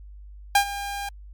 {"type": "tone with ADSR envelope", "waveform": "sawtooth", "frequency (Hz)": 804, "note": "G5", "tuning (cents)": 44, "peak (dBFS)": -9, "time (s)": [0.55, 1.09], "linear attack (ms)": 4, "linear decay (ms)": 88, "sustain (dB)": -16, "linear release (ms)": 4, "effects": ["added 50 Hz sine -40 dBFS peak until 1.33 s", "MP3 96 kbps"]}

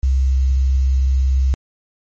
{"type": "tone with quantisation", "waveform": "sine", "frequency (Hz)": 66, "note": "C2", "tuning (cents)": 16, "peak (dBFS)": -12, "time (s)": [0.03, 1.54], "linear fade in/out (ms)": 0, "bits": 7, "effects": ["MP3 32 kbps"]}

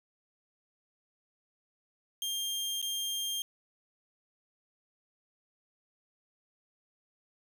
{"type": "tone with dropouts", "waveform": "sawtooth", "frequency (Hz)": 3200, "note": "G7", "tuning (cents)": 35, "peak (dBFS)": -29, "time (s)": [2.22, 3.42], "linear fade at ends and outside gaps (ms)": 1, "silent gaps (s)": [2.816, 2.826], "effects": []}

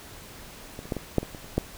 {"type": "clicks", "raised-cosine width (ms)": 2, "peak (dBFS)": [-23, -29, -13, -17, -7, -20, -25, -30, -9], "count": 9, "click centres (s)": [0.791, 0.855, 0.922, 0.967, 1.183, 1.23, 1.348, 1.444, 1.58], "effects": ["pink hiss -45 dBFS RMS until 1.77 s"]}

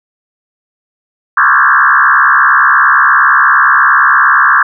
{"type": "tone with frequency modulation", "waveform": "sine", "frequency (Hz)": 1379, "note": "F6", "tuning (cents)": -22, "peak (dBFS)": -4, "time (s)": [1.37, 4.63], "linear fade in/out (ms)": 5, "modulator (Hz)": 68.6, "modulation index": 4.8, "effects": []}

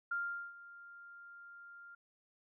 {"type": "tone with ADSR envelope", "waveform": "sine", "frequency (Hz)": 1396.9, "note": "F6", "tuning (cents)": 0, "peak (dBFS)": -33, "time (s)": [0.11, 1.95], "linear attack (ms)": 7, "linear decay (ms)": 410, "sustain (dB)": -18, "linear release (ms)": 6, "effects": []}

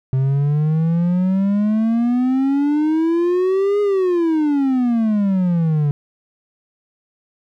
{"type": "exponential two-way sweep", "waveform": "triangle", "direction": "up then down", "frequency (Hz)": [130, 415.3, 142.5], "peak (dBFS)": -12, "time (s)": [0.13, 5.91], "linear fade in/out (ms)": 0, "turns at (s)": 3.81, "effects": []}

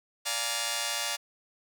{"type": "chord", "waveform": "5% pulse", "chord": "Bb dominant seventh", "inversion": "first", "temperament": "just", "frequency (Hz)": [582.7, 699.2, 839.1, 932.3], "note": ["D5", "F5", "Ab5", "Bb5"], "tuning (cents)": [-14, 2, 18, 0], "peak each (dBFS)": -24, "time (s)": [0.25, 1.17], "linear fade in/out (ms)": 20, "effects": []}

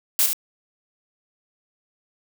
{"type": "noise with echo", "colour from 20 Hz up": "blue", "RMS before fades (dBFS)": -18, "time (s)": [0.19, 0.26], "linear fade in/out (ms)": 0, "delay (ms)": 71, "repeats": 1, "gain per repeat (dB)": -6, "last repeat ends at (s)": 0.331, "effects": []}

